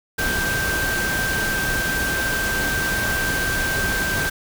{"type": "tone in noise", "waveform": "sine", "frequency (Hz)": 1568, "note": "G6", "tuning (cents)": 0, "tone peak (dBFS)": -22, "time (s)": [0.18, 4.3], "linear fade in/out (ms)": 10, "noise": "pink", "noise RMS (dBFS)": -25, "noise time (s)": [0.18, 4.3], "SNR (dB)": 0, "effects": []}